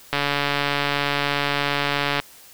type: click train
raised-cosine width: 0.3 ms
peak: -5 dBFS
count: 297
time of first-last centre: 0.13-2.2 s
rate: 143 Hz
effects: white hiss -47 dBFS RMS until 2.53 s